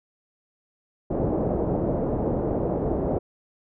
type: low-pass noise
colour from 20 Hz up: white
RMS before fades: -25 dBFS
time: 1.1-3.19 s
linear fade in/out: 10 ms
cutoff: 600 Hz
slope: 24 dB/octave
effects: none